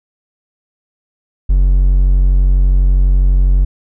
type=tone; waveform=triangle; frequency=46.08 Hz; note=F#1; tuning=6 cents flat; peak=-5 dBFS; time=1.49-3.65 s; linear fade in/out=10 ms; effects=none